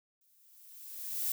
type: noise with exponential growth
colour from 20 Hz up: violet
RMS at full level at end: -31 dBFS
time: 0.21-1.32 s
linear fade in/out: 2 ms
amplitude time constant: 240 ms
effects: none